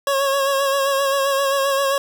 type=tone with vibrato; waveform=25% pulse; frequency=550 Hz; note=C#5; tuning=14 cents flat; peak=-13 dBFS; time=0.07-1.98 s; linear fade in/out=2 ms; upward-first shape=sine; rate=7.6 Hz; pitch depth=34 cents each way; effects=8-bit